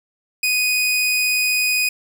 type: tone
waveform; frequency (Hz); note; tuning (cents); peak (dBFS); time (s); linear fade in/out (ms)
sawtooth; 2489; D#7; 0; -13; 0.43-1.89; 5
effects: none